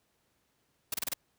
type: noise bursts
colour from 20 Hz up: white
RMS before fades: -32 dBFS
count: 5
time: 0.92-1.137 s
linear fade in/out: 5 ms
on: 21 ms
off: 28 ms
effects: pink hiss -74 dBFS RMS until 1.38 s + high-pass 60 Hz 12 dB/octave